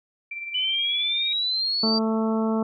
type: tone with tremolo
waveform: sine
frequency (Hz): 2349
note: D7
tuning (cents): 0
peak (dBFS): -29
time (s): 0.31-1.33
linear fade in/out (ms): 5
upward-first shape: sine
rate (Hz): 19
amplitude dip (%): 45
type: exponential sweep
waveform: sine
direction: up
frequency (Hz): 2973 to 4699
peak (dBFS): -22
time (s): 0.54-1.99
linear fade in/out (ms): 10
type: harmonic tone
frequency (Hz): 221.4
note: A3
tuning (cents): +11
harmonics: 1 / 2 / 3 / 4 / 5 / 6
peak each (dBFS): -22 / -28 / -32 / -34 / -36 / -38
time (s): 1.83-2.63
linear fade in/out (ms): 5
effects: none